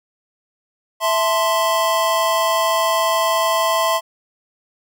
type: chord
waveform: square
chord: A minor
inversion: second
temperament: equal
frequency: 659.3 / 880 / 1046.5 Hz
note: E5 / A5 / C6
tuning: 0 / 0 / 0 cents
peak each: -20 / -25 / -19 dBFS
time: 1-4.01 s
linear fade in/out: 50 ms
effects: none